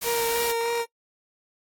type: noise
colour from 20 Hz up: white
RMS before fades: -30 dBFS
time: 0.01-0.53 s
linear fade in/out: 20 ms
type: tone with vibrato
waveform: 30% pulse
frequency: 466.2 Hz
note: A#4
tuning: in tune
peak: -21 dBFS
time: 0.03-0.86 s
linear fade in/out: 50 ms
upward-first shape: sine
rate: 3.2 Hz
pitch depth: 16 cents each way
effects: noise-tail reverb RT60 0.1 s tail -24 dB re dry + AAC 64 kbps